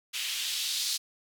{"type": "noise with band-pass filter sweep", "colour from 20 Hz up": "blue", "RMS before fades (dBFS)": -32, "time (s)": [0.13, 0.98], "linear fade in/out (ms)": 20, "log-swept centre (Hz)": [2800, 4400], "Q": 2.1, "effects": []}